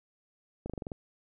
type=slowing click train; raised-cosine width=2 ms; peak=-24 dBFS; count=7; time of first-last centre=0.66-0.918 s; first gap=37 ms; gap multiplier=1.06; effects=none